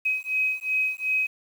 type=beating tone pair; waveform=sine; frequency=2531 / 2533.7 Hz; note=D#7 / D#7; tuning=+29 / +31 cents; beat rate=2.7 Hz; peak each=-26 dBFS; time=0.05-1.27 s; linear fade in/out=10 ms; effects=8-bit